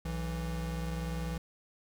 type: tone pair together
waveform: square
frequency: 61.73 / 164.81 Hz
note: B1 / E3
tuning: 0 / 0 cents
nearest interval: octave + perfect fourth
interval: 1700 cents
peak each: -37 / -37 dBFS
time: 0.05-1.38 s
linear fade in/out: 5 ms
effects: none